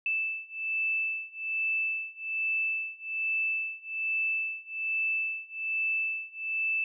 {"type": "beating tone pair", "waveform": "sine", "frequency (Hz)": [2637, 2638.2], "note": ["E7", "E7"], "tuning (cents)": [0, 1], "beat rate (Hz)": 1.2, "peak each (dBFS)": [-32, -31], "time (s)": [0.06, 6.84], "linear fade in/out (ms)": 2, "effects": []}